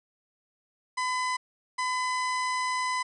30% pulse tone pair in turn, 1009 / 1009 Hz, B5 / B5, +37 / +37 cents, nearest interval unison, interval 0 cents, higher neither, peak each -24 dBFS, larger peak neither, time 0.97-1.37 / 1.78-3.03 s, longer second, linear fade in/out 10 ms, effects resampled to 22050 Hz

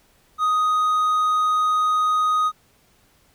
triangle tone, 1248 Hz, D#6, 5 cents sharp, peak -15 dBFS, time 0.38-2.52 s, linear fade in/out 50 ms, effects pink hiss -59 dBFS RMS until 3.34 s

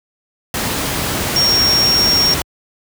sine tone in noise, 5560 Hz, F8, 9 cents flat, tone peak -11 dBFS, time 1.36-2.34 s, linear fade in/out 2 ms, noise pink, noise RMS -19 dBFS, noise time 0.54-2.42 s, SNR +5 dB, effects high-pass 60 Hz 12 dB/octave

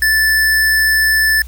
square tone, 1754 Hz, A6, 6 cents flat, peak -11 dBFS, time 0.02-1.42 s, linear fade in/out 2 ms, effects added 60 Hz sine -28 dBFS peak until 1.47 s + white hiss -45 dBFS RMS until 1.47 s

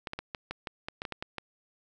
clicks, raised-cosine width 0.3 ms, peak -19 dBFS, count 12, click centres 0.072 / 0.134 / 0.19 / 0.348 / 0.51 / 0.672 / 0.885 / 1.019 / 1.052 / 1.123 / 1.225 / 1.383 s, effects none

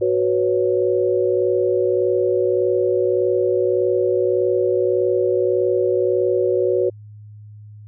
sine chord, F# suspended fourth, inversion none, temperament just, 370 / 493.3 / 555 Hz, F#4 / B4 / C#5, 0 / -2 / +2 cents, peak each -18 / -20 / -22 dBFS, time 0.01-6.9 s, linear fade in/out 10 ms, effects added 105 Hz sine -37 dBFS peak until 7.87 s

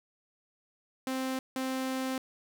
sawtooth tone bursts at uneven times, 261.6 Hz, C4, in tune, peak -27 dBFS, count 2, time 1.07-1.39 / 1.56-2.18 s, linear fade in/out 2 ms, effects none

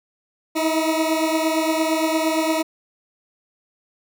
20% pulse beating tone pair, 316.7 / 325.4 Hz, D#4 / E4, +31 / -22 cents, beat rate 8.7 Hz, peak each -15 / -19 dBFS, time 0.55-2.63 s, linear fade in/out 20 ms, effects none

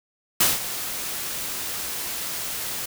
white noise with ADSR envelope, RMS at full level -17 dBFS, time 0.4-2.86 s, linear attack 7 ms, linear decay 180 ms, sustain -13 dB, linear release 9 ms, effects none

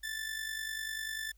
sawtooth tone with amplitude modulation, 1760 Hz, A6, in tune, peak -30 dBFS, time 0.03-1.32 s, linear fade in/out 10 ms, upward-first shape sine, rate 50.1 Hz, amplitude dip 60%, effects added 50 Hz sine -59 dBFS peak until 1.37 s + white hiss -74 dBFS RMS until 1.37 s

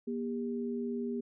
sine tone pair together, 238.7 / 401.5 Hz, A#3 / G4, +41 / +41 cents, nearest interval major sixth, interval 900 cents, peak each -34 / -37 dBFS, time 0.07-1.21 s, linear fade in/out 10 ms, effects none

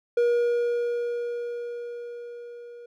triangle tone with level ramp, 477.3 Hz, A#4, 41 cents sharp, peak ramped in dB -16 to -39 dBFS, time 0.17-2.86 s, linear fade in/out 5 ms, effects none

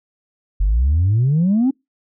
sine exponential sweep, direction up, 44.25 to 277.2 Hz, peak -11 dBFS, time 0.6-1.71 s, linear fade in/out 10 ms, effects noise-tail reverb RT60 0.2 s tail -26 dB re dry + tanh soft clip ceiling -10 dBFS

